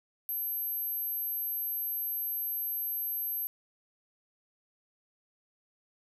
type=tone; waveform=sine; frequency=12440 Hz; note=G9; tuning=14 cents flat; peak=-31 dBFS; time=0.29-3.47 s; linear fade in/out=0 ms; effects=none